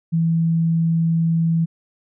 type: tone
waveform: sine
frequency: 164.81 Hz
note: E3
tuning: in tune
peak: -15 dBFS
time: 0.12-1.66 s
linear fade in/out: 20 ms
effects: none